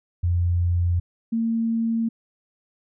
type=tone pair in turn; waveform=sine; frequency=87.31 / 227.8 Hz; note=F2 / A#3; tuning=0 / -40 cents; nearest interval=octave + perfect fourth; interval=1660 cents; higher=second; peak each=-18 / -20 dBFS; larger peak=first; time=0.23-1 / 1.32-2.09 s; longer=neither; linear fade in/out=10 ms; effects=none